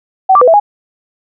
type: tone with pitch steps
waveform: sine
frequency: 760 / 1172 / 500 / 658 / 825 Hz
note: F#5 / D6 / B4 / E5 / G#5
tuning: +46 / -4 / +21 / -3 / -12 cents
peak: -3 dBFS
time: 0.29-0.6 s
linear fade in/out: 10 ms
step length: 62 ms
effects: none